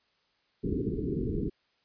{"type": "low-pass noise", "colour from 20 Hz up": "white", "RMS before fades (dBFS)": -31, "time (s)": [0.63, 1.5], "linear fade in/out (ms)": 20, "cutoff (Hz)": 430, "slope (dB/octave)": 96, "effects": ["white hiss -71 dBFS RMS until 1.84 s", "resampled to 11025 Hz"]}